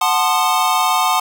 square chord, F# diminished seventh, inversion none, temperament equal with one note detuned, 740 / 880 / 1046.5 / 1224.5 Hz, F#5 / A5 / C6 / Eb6, 0 / 0 / 0 / -28 cents, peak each -20 dBFS, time 0.01-1.2 s, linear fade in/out 5 ms, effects none

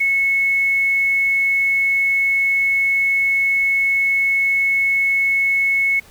sine tone with quantisation, 2197 Hz, C#7, 16 cents flat, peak -14 dBFS, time 0-6 s, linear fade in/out 10 ms, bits 7, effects pink hiss -47 dBFS RMS until 6.1 s

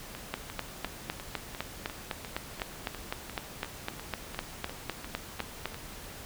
two click trains, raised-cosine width 0.3 ms, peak -23 / -15 dBFS, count 17 / 22, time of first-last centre 0.15-5.744 / 0.34-5.656 s, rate 2.86 / 3.95 Hz, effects pink hiss -45 dBFS RMS until 6.25 s

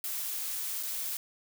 blue noise with dropouts, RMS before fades -35 dBFS, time 0.04-1.17 s, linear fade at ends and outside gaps 1 ms, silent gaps 0.828-0.832 s, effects none

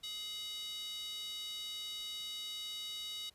square tone with high-pass filter, 421.1 Hz, G#4, 24 cents sharp, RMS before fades -43 dBFS, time 0.03-3.3 s, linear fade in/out 10 ms, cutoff 3500 Hz, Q 8.8, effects pink hiss -69 dBFS RMS until 3.34 s + resampled to 32000 Hz

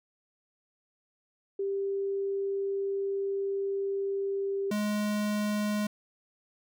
sine / square tone pair in turn, 394.2 / 209.2 Hz, G4 / G#3, +10 / +13 cents, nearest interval major seventh, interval 1097 cents, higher first, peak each -28 dBFS, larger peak neither, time 1.59-4.71 / 4.71-5.87 s, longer first, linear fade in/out 5 ms, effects none

